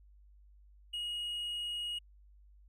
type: tone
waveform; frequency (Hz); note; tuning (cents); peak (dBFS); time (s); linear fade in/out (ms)
triangle; 2885; F#7; -44; -34; 0.93-1.99; 10
effects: added 50 Hz sine -57 dBFS peak until 2.68 s